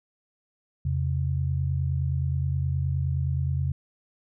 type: tone pair together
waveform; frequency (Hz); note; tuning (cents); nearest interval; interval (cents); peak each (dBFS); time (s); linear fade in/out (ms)
sine; 84.8 / 134.36; E2 / C3; +50 / +46; minor sixth; 796; -26; 0.85-3.72; 5
effects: none